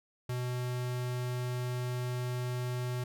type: tone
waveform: square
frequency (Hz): 124.3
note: B2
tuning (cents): +12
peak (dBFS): -33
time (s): 0.29-3.04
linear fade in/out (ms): 5
effects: none